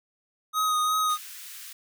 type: tone with vibrato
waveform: square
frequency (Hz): 1252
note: D#6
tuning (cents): +10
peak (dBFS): -23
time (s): 0.53-1.18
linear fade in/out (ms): 50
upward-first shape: sine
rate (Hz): 2.8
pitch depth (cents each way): 20
type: high-pass noise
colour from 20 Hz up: white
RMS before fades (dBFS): -42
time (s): 1.09-1.73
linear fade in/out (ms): 5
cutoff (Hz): 1400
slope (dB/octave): 24
effects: none